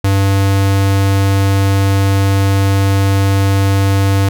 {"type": "tone", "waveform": "square", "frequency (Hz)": 98, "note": "G2", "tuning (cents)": 0, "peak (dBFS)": -10, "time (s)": [0.04, 4.29], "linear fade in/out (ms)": 5, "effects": []}